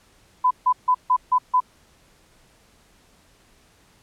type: tone bursts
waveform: sine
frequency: 1004 Hz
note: B5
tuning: 28 cents sharp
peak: -14 dBFS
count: 6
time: 0.44-1.604 s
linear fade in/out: 10 ms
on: 69 ms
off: 150 ms
effects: pink hiss -57 dBFS RMS until 4.02 s + low-pass 11000 Hz 12 dB/octave